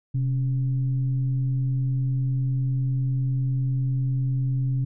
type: tone with frequency modulation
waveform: sine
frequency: 130 Hz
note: C3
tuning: 11 cents flat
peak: -21 dBFS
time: 0.14-4.85 s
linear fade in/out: 10 ms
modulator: 150 Hz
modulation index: 0.29
effects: none

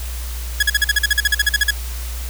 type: tone bursts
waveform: sawtooth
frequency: 1676 Hz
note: G#6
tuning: 15 cents sharp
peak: -8 dBFS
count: 16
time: 0.6-1.708 s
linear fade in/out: 5 ms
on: 28 ms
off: 44 ms
effects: added 60 Hz sine -24 dBFS peak until 2.29 s + white hiss -34 dBFS RMS until 2.29 s

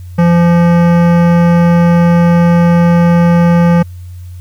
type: tone with hard clipping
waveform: sine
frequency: 171.7 Hz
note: F3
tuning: 29 cents flat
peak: -7 dBFS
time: 0.18-3.83 s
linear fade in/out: 10 ms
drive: 17 dB
effects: added 89 Hz sine -25 dBFS peak until 4.4 s + white hiss -49 dBFS RMS until 4.4 s

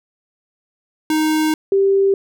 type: tone pair in turn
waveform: square / sine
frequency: 311.1 / 392 Hz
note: D#4 / G4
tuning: 0 / 0 cents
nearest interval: major third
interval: 400 cents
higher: second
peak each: -15 / -11 dBFS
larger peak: second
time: 1.1-1.54 / 1.72-2.14 s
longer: first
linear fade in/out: 2 ms
effects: none

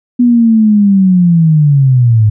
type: linear sweep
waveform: sine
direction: down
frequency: 246.9 to 103.9 Hz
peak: -4 dBFS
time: 0.19-2.3 s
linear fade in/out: 10 ms
effects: none

